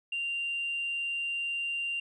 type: tone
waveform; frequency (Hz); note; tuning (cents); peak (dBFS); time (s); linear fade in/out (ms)
sine; 2779; F7; -9; -29; 0.12-2; 5
effects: tanh soft clip ceiling -26 dBFS